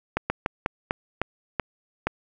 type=slowing click train; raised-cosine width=0.5 ms; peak=-8 dBFS; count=8; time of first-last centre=0.17-2.07 s; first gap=130 ms; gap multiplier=1.24; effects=none